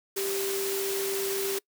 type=tone in noise; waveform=sine; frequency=392 Hz; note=G4; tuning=in tune; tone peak=-29 dBFS; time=0.16-1.59 s; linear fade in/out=10 ms; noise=white; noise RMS=-33 dBFS; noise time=0.16-1.59 s; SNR=+1 dB; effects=noise-tail reverb RT60 0.1 s tail -24 dB re dry + high-pass 200 Hz 12 dB/octave